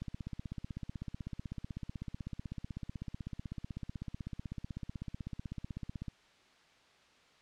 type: click train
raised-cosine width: 5 ms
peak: -28 dBFS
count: 98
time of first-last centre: 0.02-6.082 s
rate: 16 Hz
effects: white hiss -64 dBFS RMS until 7.41 s + low-pass 4000 Hz 12 dB/octave